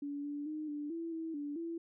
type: tone with pitch steps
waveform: sine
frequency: 286.3 / 290.1 / 307.3 / 294 / 332.4 / 324.7 / 290.1 / 334 Hz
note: D4 / D4 / D#4 / D4 / E4 / E4 / D4 / E4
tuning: -44 / -21 / -21 / +2 / +15 / -26 / -21 / +23 cents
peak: -37 dBFS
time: 0.02-1.78 s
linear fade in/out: 5 ms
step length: 220 ms
effects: none